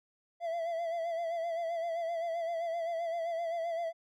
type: tone with vibrato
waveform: triangle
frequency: 671 Hz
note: E5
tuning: 31 cents sharp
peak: -30 dBFS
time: 0.4-3.93 s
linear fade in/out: 50 ms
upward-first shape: sine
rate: 7.7 Hz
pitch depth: 51 cents each way
effects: none